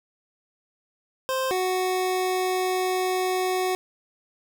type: tone pair in turn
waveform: 25% pulse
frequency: 523.3 / 370 Hz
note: C5 / F#4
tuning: 0 / 0 cents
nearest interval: tritone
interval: 600 cents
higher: first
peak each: -20 / -19 dBFS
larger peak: second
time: 1.29-1.51 / 1.51-3.75 s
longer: second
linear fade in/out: 0 ms
effects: none